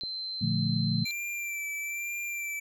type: tone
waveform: sine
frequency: 4096 Hz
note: C8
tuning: 38 cents flat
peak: -33 dBFS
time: 0.01-1.11 s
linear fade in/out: 0 ms
type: click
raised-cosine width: 2 ms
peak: -31 dBFS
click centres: 0.036 s
type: chord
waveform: sine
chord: Bb major seventh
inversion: none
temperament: equal with one note detuned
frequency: 115.8 / 146.83 / 174.61 / 220 Hz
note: Bb2 / D3 / F3 / A3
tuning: -11 / 0 / 0 / 0 cents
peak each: -31 dBFS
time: 0.41-1.05 s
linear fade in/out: 10 ms
type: tone with vibrato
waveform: square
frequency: 2349 Hz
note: D7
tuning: in tune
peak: -33 dBFS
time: 1.05-2.6 s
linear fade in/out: 10 ms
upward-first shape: sine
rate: 1.1 Hz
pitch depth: 27 cents each way
effects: none